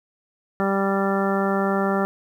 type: harmonic tone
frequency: 195.9 Hz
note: G3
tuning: 1 cent flat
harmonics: 1 / 2 / 3 / 4 / 5 / 6 / 7 / 9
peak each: -23 / -25 / -27 / -28 / -34 / -31 / -29 / -34 dBFS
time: 0.6-2.05 s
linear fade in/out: 0 ms
effects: 9-bit